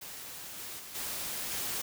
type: noise with level steps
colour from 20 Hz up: white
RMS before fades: -44 / -42 / -46 / -37 / -35 dBFS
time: 0.01-1.82 s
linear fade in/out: 10 ms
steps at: 0.57 / 0.78 / 0.94 / 1.51 s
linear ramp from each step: 20 ms
effects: none